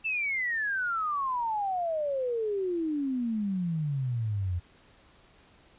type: exponential sweep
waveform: sine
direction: down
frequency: 2686 to 85.1 Hz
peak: -27 dBFS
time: 0.04-4.6 s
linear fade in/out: 20 ms
effects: pink hiss -59 dBFS RMS until 5.78 s + resampled to 8000 Hz